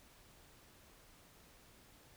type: silence
effects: pink hiss -63 dBFS RMS until 2.16 s